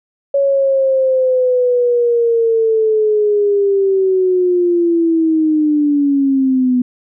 sine linear sweep, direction down, 559 to 246.9 Hz, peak -10 dBFS, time 0.34-6.82 s, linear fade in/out 5 ms, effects none

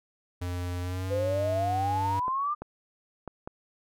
square tone with pitch glide, 89 to 97.06 Hz, F2 to G2, +33 to -17 cents, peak -31 dBFS, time 0.41-2.2 s, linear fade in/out 10 ms, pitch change +150 cents, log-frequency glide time 0.81-1.22 s
sine exponential sweep, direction up, 499.2 to 1213 Hz, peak -26 dBFS, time 1.1-2.55 s, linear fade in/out 20 ms
clicks, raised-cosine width 1 ms, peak -23 dBFS, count 4, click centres 2.281 / 2.62 / 3.277 / 3.475 s
effects none

